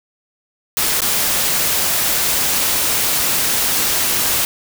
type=noise with dropouts; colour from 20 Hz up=white; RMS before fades=-17 dBFS; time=0.77-4.45 s; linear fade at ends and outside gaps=1 ms; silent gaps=1.006-1.018 s; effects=none